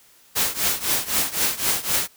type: noise with tremolo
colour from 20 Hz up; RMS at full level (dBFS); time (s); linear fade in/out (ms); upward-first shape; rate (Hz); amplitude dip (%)
white; -19; 0.35-2.08; 20; triangle; 3.9; 90
effects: white hiss -54 dBFS RMS until 2.16 s